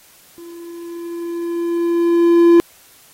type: tone with level ramp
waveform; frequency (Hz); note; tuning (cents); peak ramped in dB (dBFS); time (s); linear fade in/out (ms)
triangle; 340.9; F4; -42; -32 to -3; 0.38-2.6; 0
effects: white hiss -48 dBFS RMS until 3.13 s + AAC 48 kbps